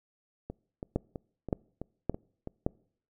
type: two click trains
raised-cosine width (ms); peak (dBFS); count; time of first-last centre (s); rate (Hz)
2; -24 / -14; 7 / 4; 0.5-2.474 / 0.96-2.665; 3.04 / 1.76
effects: noise-tail reverb RT60 0.6 s tail -26 dB re dry